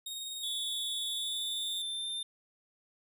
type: tone with tremolo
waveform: sawtooth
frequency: 3729 Hz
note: A#7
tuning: in tune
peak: -34 dBFS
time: 0.06-1.82 s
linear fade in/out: 5 ms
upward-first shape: sine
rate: 20 Hz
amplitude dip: 25%
type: tone with pitch glide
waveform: square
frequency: 3446 to 3596 Hz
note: A7 to A7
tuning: -37 to +37 cents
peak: -35 dBFS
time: 0.43-2.23 s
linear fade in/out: 5 ms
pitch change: +74 cents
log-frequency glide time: 1.09-2.12 s
effects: none